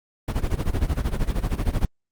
brown noise with tremolo, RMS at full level -20 dBFS, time 0.28-1.85 s, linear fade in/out 2 ms, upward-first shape sine, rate 13 Hz, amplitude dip 85%, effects Opus 24 kbps

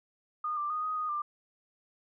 sine tone with pitch steps, 1225 / 1181 / 1236 / 1251 / 1240 / 1189 Hz, D#6 / D6 / D#6 / D#6 / D#6 / D6, -27 / +9 / -12 / +9 / -6 / +21 cents, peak -30 dBFS, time 0.44-1.22 s, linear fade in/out 5 ms, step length 130 ms, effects none

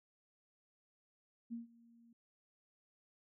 sine tone with ADSR envelope, 233.1 Hz, A#3, in tune, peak -39 dBFS, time 1.5-2.13 s, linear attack 28 ms, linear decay 140 ms, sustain -23 dB, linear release 4 ms, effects none

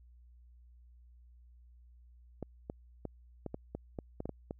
clicks, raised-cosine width 2 ms, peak -25 dBFS, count 11, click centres 2.427 / 2.699 / 3.053 / 3.463 / 3.544 / 3.75 / 3.988 / 4.204 / 4.256 / 4.293 / 4.509 s, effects added 60 Hz sine -56 dBFS peak until 4.59 s

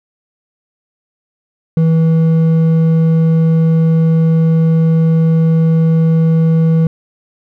sine tone with hard clipping, 162.3 Hz, E3, 27 cents flat, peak -9 dBFS, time 1.77-6.87 s, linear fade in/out 2 ms, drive 5 dB, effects none

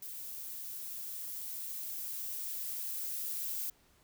violet noise with level ramp, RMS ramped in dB -44 to -37 dBFS, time 0.02-3.7 s, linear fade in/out 5 ms, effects pink hiss -67 dBFS RMS until 4.03 s

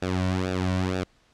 sawtooth tone with flanger, 92.5 Hz, F#2, in tune, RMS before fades -26 dBFS, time 0.02-1.04 s, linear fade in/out 5 ms, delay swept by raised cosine 0.95 to 2.45 ms, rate 2.1 Hz, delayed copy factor -0.85, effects pink hiss -62 dBFS RMS until 1.33 s + low-pass 6000 Hz 12 dB/octave

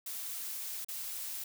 blue noise with dropouts, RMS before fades -40 dBFS, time 0.06-1.44 s, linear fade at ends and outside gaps 5 ms, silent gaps 0.847-0.885 s, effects none

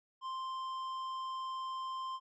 triangle tone with tanh clipping, 1046.5 Hz, C6, in tune, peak -39 dBFS, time 0.21-2.2 s, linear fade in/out 50 ms, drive 13 dB, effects none

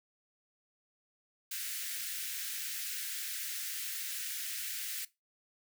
white high-pass noise, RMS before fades -39 dBFS, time 1.51-5.05 s, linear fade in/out 5 ms, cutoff 1500 Hz, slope 48 dB/octave, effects noise-tail reverb RT60 0.2 s tail -18 dB re dry

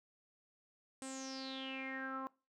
sawtooth tone with low-pass filter sweep, 265.4 Hz, C4, 25 cents sharp, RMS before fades -44 dBFS, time 1.02-2.27 s, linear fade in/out 0 ms, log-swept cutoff 8700 to 1100 Hz, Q 9.5, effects noise-tail reverb RT60 0.3 s tail -22 dB re dry

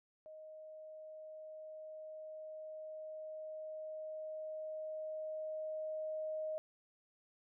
sine tone with level ramp, 624 Hz, D#5, 5 cents sharp, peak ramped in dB -50 to -37 dBFS, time 0.26-6.58 s, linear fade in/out 0 ms, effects none

